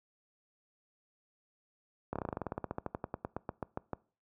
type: slowing click train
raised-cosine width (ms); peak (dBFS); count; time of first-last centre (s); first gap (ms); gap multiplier
1; -21; 25; 2.13-3.933; 27; 1.08
effects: noise-tail reverb RT60 0.4 s tail -23 dB re dry + high-pass 60 Hz 12 dB/octave